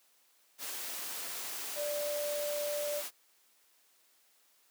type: tone in noise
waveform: sine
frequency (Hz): 587.3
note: D5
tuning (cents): 0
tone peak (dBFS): -33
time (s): 1.75-3.03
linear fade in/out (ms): 50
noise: white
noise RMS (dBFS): -40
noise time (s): 0.58-3.11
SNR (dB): +4
effects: white hiss -68 dBFS RMS until 4.7 s + high-pass 300 Hz 12 dB/octave